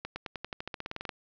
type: accelerating click train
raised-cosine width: 0.3 ms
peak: -20 dBFS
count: 16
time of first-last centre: 0.05-1.092 s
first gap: 110 ms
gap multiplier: 0.93
effects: resampled to 16000 Hz + 10-bit